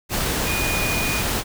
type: tone in noise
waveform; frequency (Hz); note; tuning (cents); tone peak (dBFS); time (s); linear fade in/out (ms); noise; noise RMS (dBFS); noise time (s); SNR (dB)
sine; 2457; D#7; -22; -25; 0.44-1.23; 50; pink; -23; 0.09-1.44; -5
effects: none